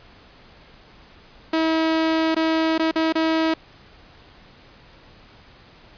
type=tone with dropouts; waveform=sawtooth; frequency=321.6 Hz; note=E4; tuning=43 cents flat; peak=-14 dBFS; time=1.53-3.54 s; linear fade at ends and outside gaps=5 ms; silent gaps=2.347-2.364 / 2.78-2.794 / 2.913-2.957 / 3.125-3.153 s; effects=pink hiss -49 dBFS RMS until 5.97 s + resampled to 11025 Hz